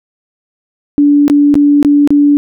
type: tone with dropouts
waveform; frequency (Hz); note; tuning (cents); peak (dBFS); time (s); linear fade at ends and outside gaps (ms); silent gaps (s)
sine; 289.3; D4; -26; -4; 0.98-2.37; 0; 1.28-1.299 / 1.542-1.554 / 1.828-1.848 / 2.075-2.105
effects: none